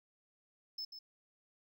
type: tone with echo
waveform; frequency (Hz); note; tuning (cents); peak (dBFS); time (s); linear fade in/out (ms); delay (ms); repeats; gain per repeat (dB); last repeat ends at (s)
triangle; 5240; E8; -11; -38; 0.78-0.85; 5; 140; 1; -8; 0.99
effects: none